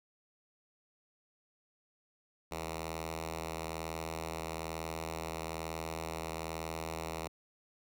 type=tone with notch filter; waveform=5% pulse; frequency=81.1 Hz; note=E2; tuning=28 cents flat; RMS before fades=-40 dBFS; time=2.51-7.28 s; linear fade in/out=10 ms; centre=240 Hz; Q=1.6; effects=none